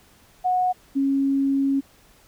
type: tone pair in turn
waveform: sine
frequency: 732 / 274.2 Hz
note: F#5 / C#4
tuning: -19 / -19 cents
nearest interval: octave + perfect fourth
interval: 1700 cents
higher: first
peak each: -18 / -18 dBFS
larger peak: neither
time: 0.44-0.73 / 0.95-1.81 s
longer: second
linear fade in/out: 20 ms
effects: pink hiss -55 dBFS RMS until 2.27 s